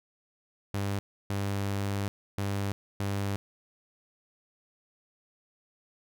sawtooth tone bursts at uneven times, 99.7 Hz, G2, 30 cents sharp, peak -25 dBFS, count 4, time 0.74-0.99 / 1.3-2.08 / 2.38-2.72 / 3-3.36 s, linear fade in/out 0 ms, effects none

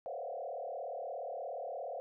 sine tone with frequency modulation, 615 Hz, D#5, 20 cents flat, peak -38 dBFS, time 0.06-2 s, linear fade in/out 0 ms, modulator 37 Hz, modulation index 3.2, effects none

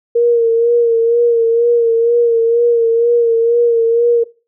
sine tone with vibrato, 466.2 Hz, A#4, in tune, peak -8 dBFS, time 0.15-4.24 s, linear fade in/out 10 ms, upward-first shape sine, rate 2.1 Hz, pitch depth 37 cents each way, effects noise-tail reverb RT60 0.3 s tail -19 dB re dry

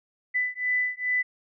sine beating tone pair, 1994 / 1996.4 Hz, B6 / B6, +16 / +18 cents, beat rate 2.4 Hz, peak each -27 dBFS, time 0.34-1.23 s, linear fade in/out 20 ms, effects none

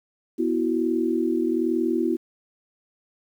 sine chord, B suspended fourth, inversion none, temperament just, 246.9 / 329.3 / 370.4 Hz, B3 / E4 / F#4, 0 / -2 / +2 cents, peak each -26 / -23 / -26 dBFS, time 0.38-2.17 s, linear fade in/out 20 ms, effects 9-bit

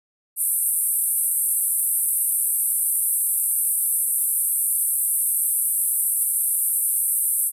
white band-pass noise, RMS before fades -22 dBFS, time 0.36-7.52 s, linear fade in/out 50 ms, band 8500 to 13000 Hz, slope 96 dB/octave, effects none

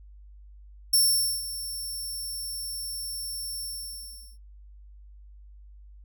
15% pulse tone with ADSR envelope, 5420 Hz, E8, 47 cents sharp, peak -12 dBFS, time 0.93-4.38 s, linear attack 6 ms, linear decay 480 ms, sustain -15 dB, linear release 760 ms, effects noise-tail reverb RT60 0.1 s tail -17 dB re dry + added 50 Hz sine -46 dBFS peak until 6.04 s

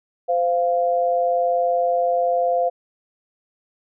sine tone pair together, 515.7 / 695 Hz, C5 / F5, -25 / -9 cents, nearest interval perfect fourth, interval 516 cents, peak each -20 / -19 dBFS, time 0.28-2.7 s, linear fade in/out 20 ms, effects none

